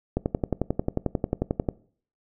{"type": "click train", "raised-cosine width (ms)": 2, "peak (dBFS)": -10, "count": 18, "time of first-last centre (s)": [0.17, 1.688], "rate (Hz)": 11.2, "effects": ["noise-tail reverb RT60 0.5 s tail -21 dB re dry"]}